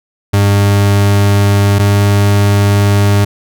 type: tone pair in turn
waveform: 40% pulse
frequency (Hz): 100.8 / 101.3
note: G2 / G#2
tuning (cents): +49 / -43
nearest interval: unison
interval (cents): 8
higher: second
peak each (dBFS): -6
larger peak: neither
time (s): 0.33-1.79 / 1.79-3.25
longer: neither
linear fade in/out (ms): 10
effects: none